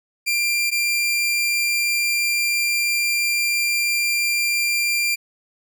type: tone pair in turn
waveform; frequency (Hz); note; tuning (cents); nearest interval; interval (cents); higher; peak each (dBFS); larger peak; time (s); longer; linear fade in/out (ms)
sawtooth; 2379 / 2379; D7 / D7; +22 / +22; unison; 0; neither; -15; neither; 0.26-0.71 / 0.71-5.16; second; 20
effects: none